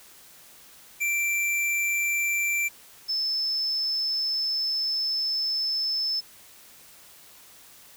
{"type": "tone pair in turn", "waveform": ["square", "sine"], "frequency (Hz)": [2349, 5254], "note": ["D7", "E8"], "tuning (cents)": [0, -7], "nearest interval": "octave + major second", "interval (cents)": 1393, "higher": "second", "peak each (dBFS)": -24, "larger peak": "neither", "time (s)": [[1, 2.69], [3.08, 6.21]], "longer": "second", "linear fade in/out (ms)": 20, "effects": ["white hiss -51 dBFS RMS until 7.96 s"]}